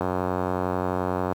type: click train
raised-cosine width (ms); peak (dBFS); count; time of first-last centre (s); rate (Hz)
1; -11; 121; 0.01-1.324; 91.3
effects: high-pass 80 Hz 12 dB/octave + 8-bit